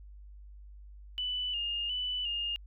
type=tone with vibrato; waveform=sine; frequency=2906 Hz; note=F#7; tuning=32 cents flat; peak=-31 dBFS; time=1.18-2.56 s; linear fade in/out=0 ms; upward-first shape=square; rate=1.4 Hz; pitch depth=46 cents each way; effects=added 50 Hz sine -47 dBFS peak until 2.66 s